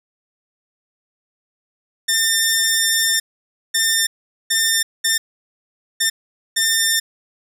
10% pulse tone bursts at uneven times, 1802 Hz, A6, 41 cents sharp, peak -6 dBFS, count 6, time 2.08-3.2 / 3.74-4.07 / 4.5-4.83 / 5.04-5.18 / 6-6.1 / 6.56-7 s, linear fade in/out 10 ms, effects none

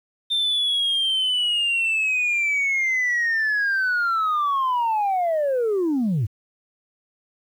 sine linear sweep, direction down, 3600 to 92.5 Hz, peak -17 dBFS, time 0.3-6.27 s, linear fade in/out 20 ms, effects tanh soft clip ceiling -17 dBFS + 9-bit

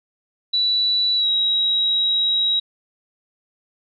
sine tone with pitch glide, 3949 to 3839 Hz, B7 to B7, -1 to -50 cents, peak -16 dBFS, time 0.53-2.6 s, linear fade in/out 10 ms, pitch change -49 cents, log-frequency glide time 1.16-1.28 s, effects none

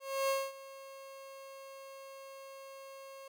30% pulse tone with ADSR envelope, 542 Hz, C#5, 39 cents flat, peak -26 dBFS, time 0-3.28 s, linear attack 290 ms, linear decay 230 ms, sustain -19 dB, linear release 4 ms, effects none

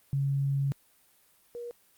sine tone pair in turn, 138.59 / 477.1 Hz, C#3 / A#4, 0 / +40 cents, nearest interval octave + major sixth, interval 2140 cents, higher second, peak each -25 / -36 dBFS, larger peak first, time 0.13-0.72 / 1.55-1.71 s, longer first, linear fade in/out 0 ms, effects white hiss -64 dBFS RMS until 1.97 s + Opus 32 kbps

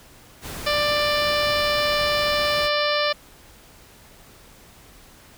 pink noise, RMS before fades -34 dBFS, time 0.41-2.7 s, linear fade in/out 50 ms
harmonic tone, 591 Hz, D5, 11 cents sharp, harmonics 1 / 2 / 3 / 4 / 5 / 6 / 7 / 8 / 9, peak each -23 / -26 / -28 / -29 / -30 / -31 / -31 / -32 / -33 dBFS, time 0.66-3.13 s, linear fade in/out 10 ms
effects pink hiss -49 dBFS RMS until 5.37 s

